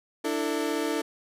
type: chord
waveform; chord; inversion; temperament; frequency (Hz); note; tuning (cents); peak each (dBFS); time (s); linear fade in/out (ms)
35% pulse; D suspended second; none; equal with one note detuned; 293.7 / 329.6 / 447.4; D4 / E4 / A4; 0 / 0 / +29; -29; 0.24-1.02; 10
effects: resampled to 32000 Hz